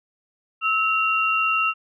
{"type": "tone pair together", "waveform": "sine", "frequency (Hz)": [1301, 2757], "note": ["E6", "F7"], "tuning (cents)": [-23, -23], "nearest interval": "octave + minor second", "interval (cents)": 1300, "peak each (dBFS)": -21, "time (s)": [0.61, 1.74], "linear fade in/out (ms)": 50, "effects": []}